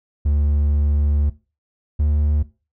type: tone pair in turn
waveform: triangle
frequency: 73 / 74.36 Hz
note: D2 / D2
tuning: -10 / +22 cents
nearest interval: unison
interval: 32 cents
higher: second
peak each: -13 dBFS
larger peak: neither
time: 0.25-1.3 / 1.99-2.43 s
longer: first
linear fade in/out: 10 ms
effects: noise-tail reverb RT60 0.3 s tail -17 dB re dry